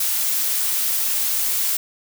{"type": "noise", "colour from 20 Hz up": "blue", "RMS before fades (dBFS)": -21, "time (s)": [0, 1.77], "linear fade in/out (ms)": 5, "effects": []}